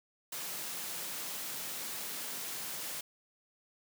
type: high-pass noise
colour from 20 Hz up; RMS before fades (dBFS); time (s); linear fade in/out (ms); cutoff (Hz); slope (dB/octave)
white; -40; 0.32-3.01; 5; 120; 48
effects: none